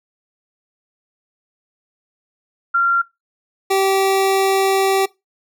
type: tone pair in turn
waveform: sine / 25% pulse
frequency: 1380 / 387.2 Hz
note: F6 / G4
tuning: -21 / -21 cents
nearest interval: octave + minor seventh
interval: 2200 cents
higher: first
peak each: -12 / -10 dBFS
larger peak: second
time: 2.74-3.02 / 3.7-5.06 s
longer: second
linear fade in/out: 10 ms
effects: noise-tail reverb RT60 0.2 s tail -21 dB re dry